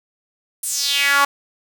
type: tone with high-pass filter sweep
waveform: sawtooth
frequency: 281.9 Hz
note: C#4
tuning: 29 cents sharp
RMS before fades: -18 dBFS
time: 0.63-1.25 s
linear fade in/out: 5 ms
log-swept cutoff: 10000 to 1000 Hz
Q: 3.5
effects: none